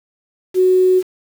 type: tone with quantisation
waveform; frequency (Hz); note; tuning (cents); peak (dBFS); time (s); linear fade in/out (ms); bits
sine; 370; F#4; 0; -9; 0.54-1.03; 50; 6
effects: none